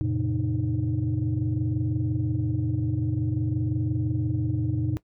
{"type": "tone cluster", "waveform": "sine", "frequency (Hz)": [89.1, 114.7, 135.2, 307.2], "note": ["F2", "A#2", "C#3", "D#4"], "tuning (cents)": [35, -28, -43, -22], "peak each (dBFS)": [-30, -26, -29, -29], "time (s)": [0.01, 4.97], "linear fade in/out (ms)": 0, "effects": ["noise-tail reverb RT60 0.1 s tail -18 dB re dry", "tanh soft clip ceiling -16 dBFS"]}